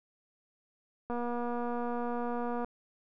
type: click train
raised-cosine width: 1 ms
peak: -23 dBFS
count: 372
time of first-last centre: 1.1-2.646 s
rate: 240 Hz
effects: none